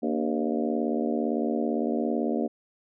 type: harmonic tone with a mistuned harmonic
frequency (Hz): 77.8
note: D#2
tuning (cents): 0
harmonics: 3 / 4 / 5 / 6 / 7 / 8 / 9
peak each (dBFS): -28 / -30 / -32 / -34 / -35 / -36 / -37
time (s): 0.02-2.48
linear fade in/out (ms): 20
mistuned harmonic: 4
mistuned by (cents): -93
effects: none